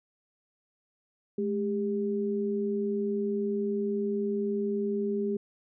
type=tone pair together; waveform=sine; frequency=211.9 / 400.5 Hz; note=G#3 / G4; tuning=+35 / +37 cents; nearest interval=major seventh; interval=1102 cents; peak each=-30 / -29 dBFS; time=1.38-5.37 s; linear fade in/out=5 ms; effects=none